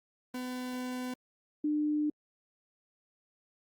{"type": "tone pair in turn", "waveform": ["40% pulse", "sine"], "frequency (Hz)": [251.7, 299.9], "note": ["B3", "D4"], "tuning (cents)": [33, 36], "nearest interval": "minor third", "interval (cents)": 303, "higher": "second", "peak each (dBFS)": [-34, -27], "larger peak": "second", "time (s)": [[0.34, 1.14], [1.64, 2.1]], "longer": "first", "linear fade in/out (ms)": 5, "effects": ["Opus 32 kbps"]}